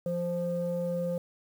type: tone pair together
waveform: sine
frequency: 173.6 / 522.9 Hz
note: F3 / C5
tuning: -10 / -1 cents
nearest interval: octave + perfect fifth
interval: 1909 cents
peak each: -31 / -29 dBFS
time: 0.06-1.18 s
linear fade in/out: 2 ms
effects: tanh soft clip ceiling -23 dBFS + 9-bit